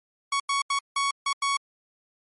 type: tone bursts at uneven times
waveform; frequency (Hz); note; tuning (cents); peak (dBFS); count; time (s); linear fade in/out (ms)
sawtooth; 1115; C#6; +10; -19; 6; 0.32-0.4 / 0.49-0.62 / 0.7-0.79 / 0.96-1.11 / 1.26-1.33 / 1.42-1.57; 5
effects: MP3 48 kbps